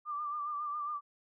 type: tone with vibrato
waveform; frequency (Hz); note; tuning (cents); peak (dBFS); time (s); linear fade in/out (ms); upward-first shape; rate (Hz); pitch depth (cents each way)
sine; 1184; D6; +14; -34; 0.05-1.01; 50; sine; 7.3; 44
effects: none